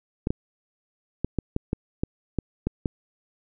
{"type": "clicks", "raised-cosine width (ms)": 3, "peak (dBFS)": -11, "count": 10, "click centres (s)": [0.271, 0.305, 1.246, 1.387, 1.564, 1.731, 2.035, 2.387, 2.67, 2.858], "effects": []}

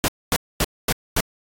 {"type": "noise bursts", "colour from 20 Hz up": "pink", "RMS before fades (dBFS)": -19, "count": 5, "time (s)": [0.04, 1.205], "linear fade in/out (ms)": 0, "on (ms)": 41, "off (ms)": 240, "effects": ["AAC 48 kbps"]}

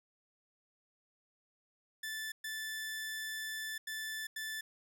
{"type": "tone bursts at uneven times", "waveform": "sawtooth", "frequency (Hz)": 1755, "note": "A6", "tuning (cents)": -5, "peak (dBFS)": -35, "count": 4, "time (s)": [[2.03, 2.32], [2.44, 3.78], [3.87, 4.27], [4.36, 4.61]], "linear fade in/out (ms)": 5, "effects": []}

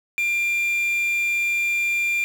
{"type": "tone with quantisation", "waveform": "triangle", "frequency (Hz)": 2387, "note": "D7", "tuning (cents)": 28, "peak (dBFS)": -18, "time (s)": [0.18, 2.24], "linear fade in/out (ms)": 0, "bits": 6, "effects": []}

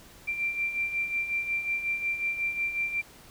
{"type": "beating tone pair", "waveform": "sine", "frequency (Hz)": [2356, 2361.5], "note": ["D7", "D7"], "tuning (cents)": [5, 9], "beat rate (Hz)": 5.5, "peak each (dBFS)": [-35, -28], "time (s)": [0.27, 3.02], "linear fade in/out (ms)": 20, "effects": ["pink hiss -52 dBFS RMS until 3.3 s"]}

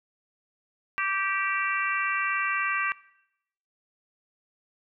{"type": "harmonic tone with a mistuned harmonic", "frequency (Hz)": 388.6, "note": "G4", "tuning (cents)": -15, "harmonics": [3, 4, 5, 6, 7], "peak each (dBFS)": [-30, -31, -32, -33, -33], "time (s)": [0.98, 2.92], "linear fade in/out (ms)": 0, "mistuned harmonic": 4, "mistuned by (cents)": 15, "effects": ["noise-tail reverb RT60 0.8 s tail -20 dB re dry"]}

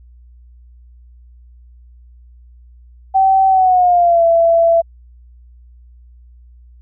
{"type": "tone with pitch glide", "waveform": "sine", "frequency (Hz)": [769, 669.5], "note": ["G5", "E5"], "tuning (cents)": [-33, 27], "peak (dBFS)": -8, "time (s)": [3.14, 4.82], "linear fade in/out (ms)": 20, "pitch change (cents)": -240, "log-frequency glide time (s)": [3.48, 4.24], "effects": ["added 60 Hz sine -40 dBFS peak until 6.81 s"]}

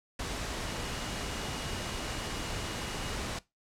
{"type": "tone in noise", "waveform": "sine", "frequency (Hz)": 2879, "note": "F#7", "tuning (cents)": -48, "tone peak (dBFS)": -47, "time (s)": [0.67, 3.14], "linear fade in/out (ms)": 5, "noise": "pink", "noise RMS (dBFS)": -36, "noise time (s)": [0.19, 3.39], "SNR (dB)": -14, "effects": ["noise-tail reverb RT60 0.2 s tail -19 dB re dry", "low-pass 8000 Hz 12 dB/octave"]}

